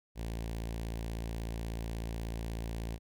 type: tone with notch filter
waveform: sawtooth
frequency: 56.4 Hz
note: A1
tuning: 44 cents sharp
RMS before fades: -38 dBFS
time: 0.15-2.99 s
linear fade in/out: 50 ms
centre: 1300 Hz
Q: 1.7
effects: none